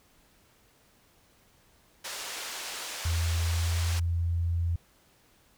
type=band-pass noise; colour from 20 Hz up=white; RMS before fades=-38 dBFS; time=2.04-4 s; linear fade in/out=10 ms; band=420 to 6700 Hz; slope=12 dB/octave
type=tone with pitch glide; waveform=sine; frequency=83.7 to 85.02 Hz; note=E2 to F2; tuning=+27 to -46 cents; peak=-25 dBFS; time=3.05-4.76 s; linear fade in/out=5 ms; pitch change=+27 cents; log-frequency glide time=3.34-3.9 s
effects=pink hiss -63 dBFS RMS until 5.57 s